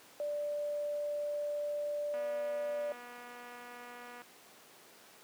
sine tone, 587.3 Hz, D5, in tune, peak -33 dBFS, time 0.2-2.92 s, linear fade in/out 0 ms
click train, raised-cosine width 0.5 ms, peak -35 dBFS, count 506, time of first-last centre 2.14-4.218 s, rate 243 Hz
effects pink hiss -57 dBFS RMS until 5.23 s + high-pass 300 Hz 12 dB/octave

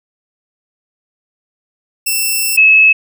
5% pulse / sine tone pair in turn, 2670 / 2588 Hz, E7 / E7, +22 / -32 cents, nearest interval minor second, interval 54 cents, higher first, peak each -4 dBFS, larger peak neither, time 2.06-2.57 / 2.57-2.93 s, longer first, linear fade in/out 10 ms, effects none

